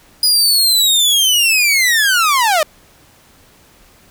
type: linear sweep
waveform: sawtooth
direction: down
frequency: 4978 to 586 Hz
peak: -7 dBFS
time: 0.23-2.63 s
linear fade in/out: 2 ms
effects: pink hiss -48 dBFS RMS until 4.1 s